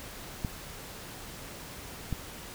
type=clicks; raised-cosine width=5 ms; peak=-18 dBFS; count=2; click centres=0.448 / 2.127 s; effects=pink hiss -44 dBFS RMS until 2.54 s